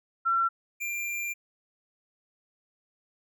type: tone pair in turn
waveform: sine / square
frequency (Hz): 1356 / 2379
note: E6 / D7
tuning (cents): +49 / +22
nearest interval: minor seventh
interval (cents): 973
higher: second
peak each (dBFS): -22 / -31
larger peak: first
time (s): 0.25-0.49 / 0.8-1.34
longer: second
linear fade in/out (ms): 20
effects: none